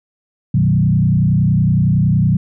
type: tone with frequency modulation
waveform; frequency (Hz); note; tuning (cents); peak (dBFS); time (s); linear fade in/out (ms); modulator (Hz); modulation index
sine; 146.83; D3; 0; -10; 0.54-2.37; 5; 30.8; 1.5
effects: none